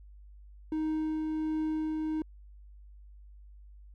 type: tone with tremolo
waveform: triangle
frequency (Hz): 312.2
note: D#4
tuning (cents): +6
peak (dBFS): -26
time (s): 0.72-2.22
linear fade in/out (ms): 2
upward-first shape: triangle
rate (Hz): 1.4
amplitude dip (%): 25
effects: added 50 Hz sine -49 dBFS peak until 3.94 s